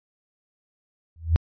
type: tone with exponential growth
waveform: sine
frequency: 82 Hz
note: E2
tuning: 9 cents flat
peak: -11 dBFS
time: 1.16-1.36 s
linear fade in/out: 0 ms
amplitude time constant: 43 ms
effects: resampled to 11025 Hz